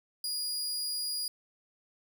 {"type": "tone", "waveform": "sawtooth", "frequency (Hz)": 4876, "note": "D#8", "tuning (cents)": -36, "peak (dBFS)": -29, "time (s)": [0.24, 1.28], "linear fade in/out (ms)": 2, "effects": []}